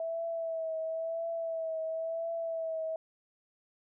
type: tone with vibrato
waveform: sine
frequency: 654 Hz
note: E5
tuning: 14 cents flat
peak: -32 dBFS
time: 0-2.96 s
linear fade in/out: 2 ms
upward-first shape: triangle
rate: 0.97 Hz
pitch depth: 38 cents each way
effects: none